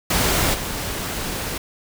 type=noise with level steps; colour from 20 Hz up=pink; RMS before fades=-19 / -27 dBFS; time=0.1-1.58 s; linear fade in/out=5 ms; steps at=0.53 s; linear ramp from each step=20 ms; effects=none